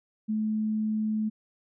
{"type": "tone", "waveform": "sine", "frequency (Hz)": 216, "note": "A3", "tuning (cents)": -32, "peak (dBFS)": -25, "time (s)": [0.28, 1.3], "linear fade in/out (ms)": 20, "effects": []}